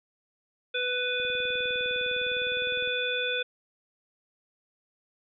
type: harmonic tone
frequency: 496.6 Hz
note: B4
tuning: 9 cents sharp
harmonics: 1 / 3 / 5 / 7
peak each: -32 / -32 / -32 / -32 dBFS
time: 0.74-3.43 s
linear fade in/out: 10 ms
type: click train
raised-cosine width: 2 ms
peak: -35 dBFS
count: 34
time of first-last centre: 1.2-2.875 s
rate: 19.7 Hz
effects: none